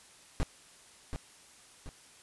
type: noise with echo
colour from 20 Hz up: brown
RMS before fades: -28 dBFS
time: 0.4-0.43 s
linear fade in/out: 0 ms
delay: 730 ms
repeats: 2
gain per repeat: -7 dB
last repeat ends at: 1.89 s
effects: white hiss -57 dBFS RMS until 2.22 s + resampled to 24000 Hz